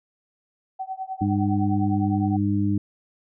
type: tone with tremolo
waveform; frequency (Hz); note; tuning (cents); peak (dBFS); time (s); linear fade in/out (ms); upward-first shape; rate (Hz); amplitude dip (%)
sine; 760; F#5; +46; -25; 0.79-2.37; 10; triangle; 9.8; 100
type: harmonic tone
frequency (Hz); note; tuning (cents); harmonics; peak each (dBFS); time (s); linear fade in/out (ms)
101; G#2; -48; 1 / 2 / 3; -24 / -24 / -24; 1.21-2.78; 5
effects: none